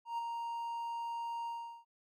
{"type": "tone with ADSR envelope", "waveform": "triangle", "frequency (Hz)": 932.3, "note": "A#5", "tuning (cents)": 0, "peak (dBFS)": -31, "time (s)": [0.05, 1.85], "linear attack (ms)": 130, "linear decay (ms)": 17, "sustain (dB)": -4, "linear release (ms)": 380, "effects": []}